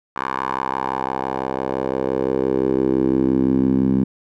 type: tone with band-pass filter sweep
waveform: 10% pulse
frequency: 65.9 Hz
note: C2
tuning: 13 cents sharp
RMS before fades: -20 dBFS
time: 0.16-4.04 s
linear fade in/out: 5 ms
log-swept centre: 1200 to 220 Hz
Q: 2.8
effects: none